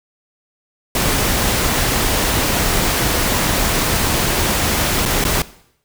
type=noise with dropouts; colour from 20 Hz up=pink; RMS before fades=-17 dBFS; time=0.95-5.42 s; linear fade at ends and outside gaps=2 ms; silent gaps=5.054-5.059 / 5.241-5.25 s; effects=noise-tail reverb RT60 0.7 s tail -18 dB re dry